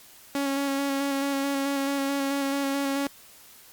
sawtooth tone with vibrato, 277.2 Hz, C#4, in tune, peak -21 dBFS, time 0.35-3.07 s, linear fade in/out 2 ms, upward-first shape square, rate 4.6 Hz, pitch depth 16 cents each way, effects white hiss -51 dBFS RMS until 3.72 s + Opus 48 kbps

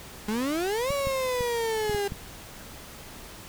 35% pulse exponential two-way sweep, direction up then down, 205.6 to 570 to 397.4 Hz, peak -24 dBFS, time 0.28-2.08 s, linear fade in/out 5 ms, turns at 0.92 s
clicks, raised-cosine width 5 ms, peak -21 dBFS, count 6, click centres 0.905 / 1.071 / 1.408 / 1.896 / 1.947 / 2.121 s
effects pink hiss -44 dBFS RMS until 3.48 s

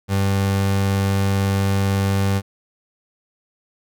30% pulse tone, 98 Hz, G2, in tune, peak -14 dBFS, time 0.08-2.42 s, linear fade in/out 50 ms, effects none

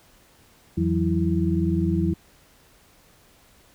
sine tone cluster, 85.3 / 166.5 / 186.2 / 329 Hz, F2 / E3 / F#3 / E4, -40 / +18 / +11 / -3 cents, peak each -25 dBFS, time 0.77-2.14 s, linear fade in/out 10 ms, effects pink hiss -56 dBFS RMS until 3.74 s

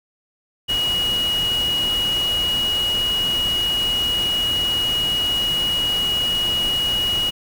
sine tone in noise, 2900 Hz, F#7, 35 cents flat, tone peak -18 dBFS, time 0.68-7.31 s, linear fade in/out 20 ms, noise pink, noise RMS -30 dBFS, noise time 0.68-7.31 s, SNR +9 dB, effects none

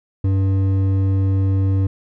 sine tone with hard clipping, 96.5 Hz, G2, 27 cents flat, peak -16 dBFS, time 0.24-1.87 s, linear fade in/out 5 ms, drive 8 dB, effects none

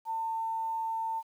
sine tone with quantisation, 899 Hz, A5, 37 cents sharp, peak -30 dBFS, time 0.05-1.23 s, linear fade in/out 50 ms, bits 10, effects none

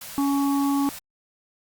white band-stop noise, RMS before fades -38 dBFS, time 0.01-0.99 s, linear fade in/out 5 ms, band 260 to 470 Hz, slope 96 dB/octave
harmonic tone, 279.8 Hz, C#4, 16 cents sharp, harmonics 1 / 3 / 4, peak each -20 / -30 / -32 dBFS, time 0.18-0.89 s, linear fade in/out 0 ms
effects Opus 48 kbps

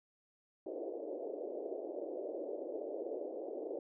pink band-pass noise, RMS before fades -42 dBFS, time 0.66-3.79 s, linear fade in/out 2 ms, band 330 to 620 Hz, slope 48 dB/octave, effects none

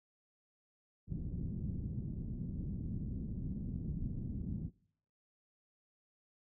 white low-pass noise, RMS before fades -40 dBFS, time 1.07-4.71 s, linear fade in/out 50 ms, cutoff 210 Hz, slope 24 dB/octave, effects noise-tail reverb RT60 0.7 s tail -25 dB re dry

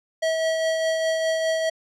square tone with tremolo, 645 Hz, E5, 38 cents flat, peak -20 dBFS, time 0.22-1.7 s, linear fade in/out 10 ms, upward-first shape triangle, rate 4.9 Hz, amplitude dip 35%, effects low-pass 7000 Hz 12 dB/octave

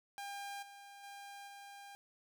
sawtooth tone with level steps, 802 Hz, G5, 39 cents sharp, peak -39 / -49 / -45 / -47 dBFS, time 0.18-1.95 s, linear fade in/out 0 ms, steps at 0.62 / 1.03 / 1.47 s, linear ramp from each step 10 ms, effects none

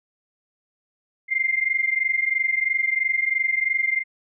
sine tone pair together, 2093 / 2116 Hz, C7 / C7, 0 / +19 cents, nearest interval unison, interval 19 cents, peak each -22 / -23 dBFS, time 1.28-4.04 s, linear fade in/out 50 ms, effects none

